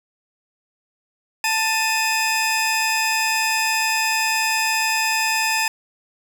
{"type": "tone pair together", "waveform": "20% pulse", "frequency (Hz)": [887, 2511], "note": ["A5", "D#7"], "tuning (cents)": [14, 15], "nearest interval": "octave + tritone", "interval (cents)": 1801, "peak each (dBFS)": [-16, -17], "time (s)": [1.44, 5.68], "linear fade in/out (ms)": 2, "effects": []}